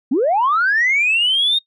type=linear sweep; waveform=sine; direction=up; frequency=224 to 3729 Hz; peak=-12 dBFS; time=0.11-1.59 s; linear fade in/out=10 ms; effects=noise-tail reverb RT60 0.1 s tail -23 dB re dry + tanh soft clip ceiling -9 dBFS